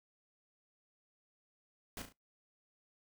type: noise with echo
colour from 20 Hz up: pink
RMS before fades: -44 dBFS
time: 1.97-2.02 s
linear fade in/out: 2 ms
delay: 35 ms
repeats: 3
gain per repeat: -7 dB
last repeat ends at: 2.125 s
effects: noise-tail reverb RT60 0.2 s tail -23 dB re dry

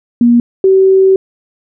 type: tone pair in turn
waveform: sine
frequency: 238.2 / 382.4 Hz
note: A#3 / G4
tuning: +38 / -43 cents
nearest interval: minor sixth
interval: 819 cents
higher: second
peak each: -4 dBFS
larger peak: neither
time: 0.21-0.4 / 0.64-1.16 s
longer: second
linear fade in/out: 2 ms
effects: none

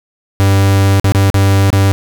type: tone with dropouts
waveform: 45% pulse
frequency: 98 Hz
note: G2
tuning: in tune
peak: -7 dBFS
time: 0.4-1.92 s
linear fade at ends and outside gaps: 0 ms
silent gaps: 0.998-1.044 / 1.121-1.148 / 1.301-1.343 / 1.703-1.729 s
effects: none

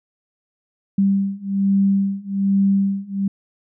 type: beating tone pair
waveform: sine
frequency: 196 / 197.2 Hz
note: G3 / G3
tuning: 0 / +11 cents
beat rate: 1.2 Hz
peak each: -19 / -18 dBFS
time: 0.98-3.28 s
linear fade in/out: 5 ms
effects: none

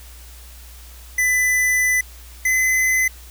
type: tone pair in turn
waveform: square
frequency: 2000 / 2030 Hz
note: B6 / B6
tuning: +21 / +47 cents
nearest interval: unison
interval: 26 cents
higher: second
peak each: -16 dBFS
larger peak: neither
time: 1.18-2.01 / 2.45-3.08 s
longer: first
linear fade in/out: 5 ms
effects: added 60 Hz sine -39 dBFS peak until 3.3 s + white hiss -45 dBFS RMS until 3.3 s

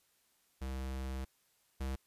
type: tone pair in turn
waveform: square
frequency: 65.8 / 66.33 Hz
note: C2 / C2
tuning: +10 / +24 cents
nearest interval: unison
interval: 14 cents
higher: second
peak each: -38 / -36 dBFS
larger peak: second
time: 0.61-1.25 / 1.8-1.96 s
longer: first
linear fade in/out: 10 ms
effects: white hiss -73 dBFS RMS until 2.06 s + resampled to 32000 Hz

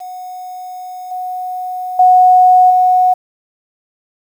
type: tone with level steps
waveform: sine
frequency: 734 Hz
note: F#5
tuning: 14 cents flat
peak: -25 / -19 / -4 / -7 dBFS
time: 0-3.14 s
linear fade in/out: 10 ms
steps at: 1.11 / 1.99 / 2.7 s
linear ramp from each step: 5 ms
effects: 7-bit

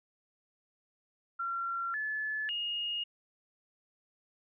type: tone with pitch steps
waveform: sine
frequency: 1369 / 1727 / 2857 Hz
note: F6 / A6 / F7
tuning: -35 / -33 / +39 cents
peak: -32 dBFS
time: 1.39-3.04 s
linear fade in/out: 10 ms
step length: 550 ms
effects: none

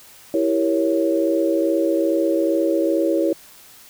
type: chord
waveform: sine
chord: E diminished seventh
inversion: none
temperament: equal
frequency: 329.6 / 392 / 466.2 / 554.4 Hz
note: E4 / G4 / Bb4 / Db5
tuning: 0 / 0 / 0 / 0 cents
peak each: -19 / -25 / -25 / -21 dBFS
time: 0.34-3.33 s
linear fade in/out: 2 ms
effects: white hiss -46 dBFS RMS until 3.89 s

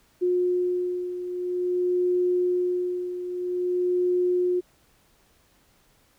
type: beating tone pair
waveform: sine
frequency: 359.1 / 359.6 Hz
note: F4 / F#4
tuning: +48 / -49 cents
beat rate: 0.5 Hz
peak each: -23 / -29 dBFS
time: 0.21-4.61 s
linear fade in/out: 20 ms
effects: pink hiss -62 dBFS RMS until 6.18 s

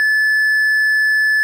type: tone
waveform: triangle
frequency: 1733 Hz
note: A6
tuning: 27 cents flat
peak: -10 dBFS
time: 0-1.43 s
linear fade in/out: 0 ms
effects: none

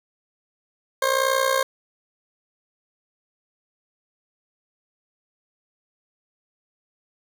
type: tone with amplitude modulation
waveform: 20% pulse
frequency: 533 Hz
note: C5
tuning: 32 cents sharp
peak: -11 dBFS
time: 1.02-1.63 s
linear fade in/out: 5 ms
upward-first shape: sine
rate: 61.4 Hz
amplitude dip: 70%
effects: none

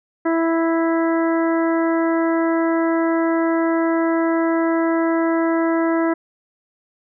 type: harmonic tone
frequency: 329.6 Hz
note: E4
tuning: in tune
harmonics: 1 / 2 / 3 / 4 / 5 / 6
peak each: -17 / -23 / -27 / -29 / -31 / -33 dBFS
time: 0.25-6.14 s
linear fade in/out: 10 ms
effects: none

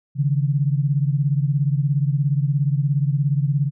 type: beating tone pair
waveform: sine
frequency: 138.59 / 155.59 Hz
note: C#3 / D#3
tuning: 0 / 0 cents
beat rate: 17 Hz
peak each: -18 / -22 dBFS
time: 0.15-3.71 s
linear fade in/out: 50 ms
effects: none

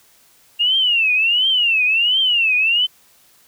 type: tone with vibrato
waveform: sine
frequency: 2794 Hz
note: F7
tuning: in tune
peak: -13 dBFS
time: 0.59-2.87 s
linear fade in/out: 20 ms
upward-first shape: triangle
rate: 1.4 Hz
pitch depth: 230 cents each way
effects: white hiss -53 dBFS RMS until 3.47 s

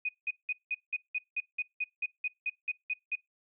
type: tone bursts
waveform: sine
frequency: 2489 Hz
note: D#7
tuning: in tune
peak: -29 dBFS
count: 15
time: 0.05-3.155 s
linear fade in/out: 5 ms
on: 39 ms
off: 180 ms
effects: noise-tail reverb RT60 0.2 s tail -24 dB re dry

